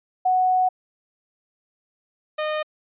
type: tone pair in turn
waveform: sine / sawtooth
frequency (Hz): 740 / 613.2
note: F#5 / D#5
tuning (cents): 0 / -25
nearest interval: minor third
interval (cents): 325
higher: first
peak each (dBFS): -16 / -19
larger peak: first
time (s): 0.25-0.69 / 2.38-2.63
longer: first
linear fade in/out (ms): 10
effects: resampled to 8000 Hz